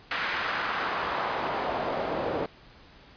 pink noise with band-pass filter sweep, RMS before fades -30 dBFS, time 0.11-2.46 s, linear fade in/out 2 ms, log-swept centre 1800 to 500 Hz, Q 1.4, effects pink hiss -53 dBFS RMS until 3.16 s + resampled to 11025 Hz

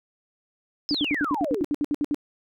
sine exponential sweep, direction down, 5274 to 315.5 Hz, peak -25 dBFS, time 0.89-1.64 s, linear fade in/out 0 ms
sine tone bursts, 292.5 Hz, D4, 7 cents flat, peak -21 dBFS, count 13, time 0.91-2.145 s, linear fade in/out 0 ms, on 35 ms, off 65 ms
effects none

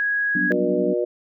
sine tone, 1658 Hz, G#6, 3 cents flat, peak -19 dBFS, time 0-0.52 s, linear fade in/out 0 ms
sine chord, G major seventh, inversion third, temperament equal, 185 / 196 / 246.9 / 293.7 Hz, F#3 / G3 / B3 / D4, 0 / 0 / 0 / 0 cents, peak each -28 / -31 / -28 / -26 dBFS, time 0.35-0.94 s, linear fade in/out 5 ms
harmonic tone, 120.5 Hz, B2, 42 cents flat, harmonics 3 / 4 / 5, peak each -23 / -24 / -25 dBFS, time 0.5-1.05 s, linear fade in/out 10 ms
effects none

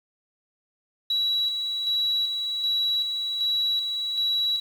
sine tone with tremolo, 3906 Hz, B7, 20 cents flat, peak -20 dBFS, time 1.1-4.6 s, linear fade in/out 5 ms, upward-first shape square, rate 1.3 Hz, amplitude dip 45%, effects tanh soft clip ceiling -18 dBFS + 8-bit

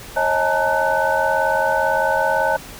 sine tone cluster, 543 / 628 / 853 / 911 / 1502 Hz, C#5 / D#5 / G#5 / A#5 / F#6, -36 / +16 / +46 / -40 / +26 cents, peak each -22 dBFS, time 0.16-2.57 s, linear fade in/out 10 ms, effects pink hiss -37 dBFS RMS until 2.79 s

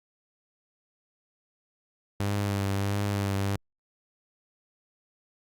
sawtooth tone with vibrato, 100 Hz, G2, 35 cents sharp, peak -22 dBFS, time 2.2-3.56 s, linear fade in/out 0 ms, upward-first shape triangle, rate 1.5 Hz, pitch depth 36 cents each way, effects Opus 48 kbps

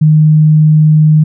sine tone, 154.2 Hz, D#3, 15 cents flat, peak -3 dBFS, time 0.01-1.24 s, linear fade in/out 10 ms, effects none

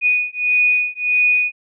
sine beating tone pair, 2473 / 2474.6 Hz, D#7 / D#7, -11 / -10 cents, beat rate 1.6 Hz, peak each -17 dBFS, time 0.01-1.52 s, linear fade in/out 50 ms, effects none

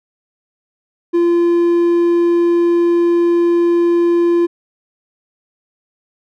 triangle tone, 343.8 Hz, F4, 27 cents flat, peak -8 dBFS, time 1.13-4.47 s, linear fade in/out 20 ms, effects none

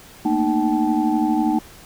sine tone cluster, 223.4 / 235.6 / 307.3 / 766 / 862 Hz, A3 / A#3 / D#4 / G5 / A5, +27 / +19 / -21 / -40 / -36 cents, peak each -25 / -23 / -19 / -25 / -27 dBFS, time 0.25-1.59 s, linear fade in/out 5 ms, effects pink hiss -44 dBFS RMS until 1.85 s

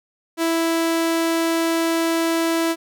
sawtooth tone, 330 Hz, E4, 2 cents sharp, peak -14 dBFS, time 0.37-2.76 s, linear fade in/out 50 ms, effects none

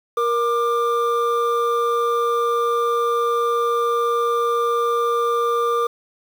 triangle tone pair together, 470.7 / 1191 Hz, A#4 / D6, +17 / +24 cents, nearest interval octave + major third, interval 1607 cents, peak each -18 dBFS, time 0.17-5.87 s, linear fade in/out 5 ms, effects 7-bit

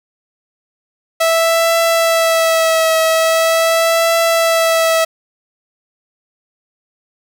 sawtooth tone with vibrato, 655 Hz, E5, 11 cents flat, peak -7 dBFS, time 1.2-5.05 s, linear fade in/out 10 ms, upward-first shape triangle, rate 0.42 Hz, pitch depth 29 cents each way, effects none

